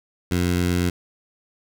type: tone with notch filter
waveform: 15% pulse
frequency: 88.6 Hz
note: F2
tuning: 25 cents sharp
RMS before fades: -21 dBFS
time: 0.31-0.9 s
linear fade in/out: 5 ms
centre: 860 Hz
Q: 1.6
effects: none